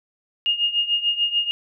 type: tone with tremolo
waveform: sine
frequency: 2843 Hz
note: F7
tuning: 30 cents sharp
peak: -15 dBFS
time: 0.46-1.51 s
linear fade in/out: 0 ms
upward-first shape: triangle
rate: 6.8 Hz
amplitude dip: 85%
effects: none